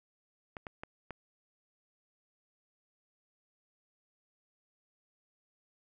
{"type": "clicks", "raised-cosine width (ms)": 0.5, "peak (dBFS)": -26, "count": 4, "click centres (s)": [0.568, 0.668, 0.835, 1.107], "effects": []}